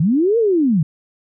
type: linear two-way sweep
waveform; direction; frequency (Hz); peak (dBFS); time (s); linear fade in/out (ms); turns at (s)
sine; up then down; 140.3 to 476.2 to 140.3; -12; 0-0.83; 5; 0.38
effects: none